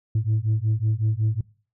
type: beating tone pair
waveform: sine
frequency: 106.5 / 111.9 Hz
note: G#2 / A2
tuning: +44 / +30 cents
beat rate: 5.4 Hz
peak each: -21 dBFS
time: 0.15-1.41 s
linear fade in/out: 5 ms
effects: noise-tail reverb RT60 0.4 s tail -22 dB re dry + tanh soft clip ceiling -16 dBFS